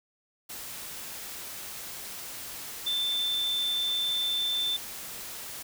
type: tone in noise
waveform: sine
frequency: 3544 Hz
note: A7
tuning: 12 cents sharp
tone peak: -26 dBFS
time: 2.86-4.77 s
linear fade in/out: 10 ms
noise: white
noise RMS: -40 dBFS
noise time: 0.49-5.63 s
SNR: +11 dB
effects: none